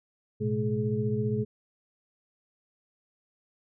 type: tone cluster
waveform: sine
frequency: 111.3 / 126.3 / 213.4 / 422.9 Hz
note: A2 / B2 / G#3 / G#4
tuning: +20 / +39 / +47 / +31 cents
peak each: -31 dBFS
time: 0.4-1.45 s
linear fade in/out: 20 ms
effects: none